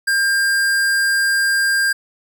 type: tone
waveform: square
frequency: 1600 Hz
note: G6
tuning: 35 cents sharp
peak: -15 dBFS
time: 0.07-1.93 s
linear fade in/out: 10 ms
effects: none